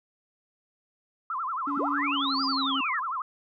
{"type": "tone with vibrato", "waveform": "sine", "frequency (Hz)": 1174.7, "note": "D6", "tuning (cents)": 0, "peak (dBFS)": -28, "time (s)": [1.3, 3.22], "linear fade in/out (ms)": 2, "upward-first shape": "sine", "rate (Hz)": 11, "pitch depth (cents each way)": 270}
{"type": "tone with pitch glide", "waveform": "triangle", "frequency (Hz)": [285.6, 270.7], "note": ["D4", "C#4"], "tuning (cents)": [-48, -41], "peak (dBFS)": -28, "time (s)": [1.67, 2.81], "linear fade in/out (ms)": 5, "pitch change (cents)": -93, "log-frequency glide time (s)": [2.08, 2.36]}
{"type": "linear two-way sweep", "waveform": "sine", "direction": "up then down", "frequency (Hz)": [174.61, 4978, 1599], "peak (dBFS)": -28, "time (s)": [1.77, 3], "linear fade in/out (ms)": 10, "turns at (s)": 2.44}
{"effects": []}